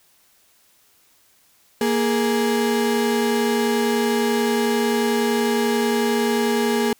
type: tone pair together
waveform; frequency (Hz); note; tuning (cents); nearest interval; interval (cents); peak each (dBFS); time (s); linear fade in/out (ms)
35% pulse; 234 / 416.9; A#3 / G#4; +7 / +7; minor seventh; 1000; -19; 1.81-6.93; 2
effects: white hiss -58 dBFS RMS until 6.99 s